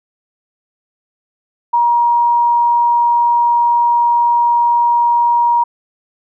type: tone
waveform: sine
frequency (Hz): 949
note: A#5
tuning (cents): +31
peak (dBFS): -9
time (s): 1.73-5.64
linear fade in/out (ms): 10
effects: none